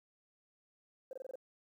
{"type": "tone bursts", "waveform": "sine", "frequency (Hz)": 524, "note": "C5", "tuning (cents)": 2, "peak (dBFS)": -40, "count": 6, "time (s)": [1.11, 1.356], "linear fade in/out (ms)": 2, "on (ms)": 21, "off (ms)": 24, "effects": ["tanh soft clip ceiling -37 dBFS", "12-bit"]}